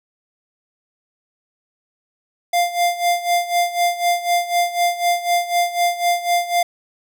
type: tone with tremolo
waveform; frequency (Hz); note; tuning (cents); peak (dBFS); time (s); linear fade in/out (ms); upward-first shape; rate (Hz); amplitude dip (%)
square; 698.5; F5; 0; -14; 2.53-6.63; 5; sine; 4; 80
effects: none